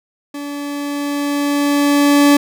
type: tone with level ramp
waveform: 40% pulse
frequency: 287.2 Hz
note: D4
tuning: 39 cents flat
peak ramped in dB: -24 to -6 dBFS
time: 0.34-2.37 s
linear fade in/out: 5 ms
effects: none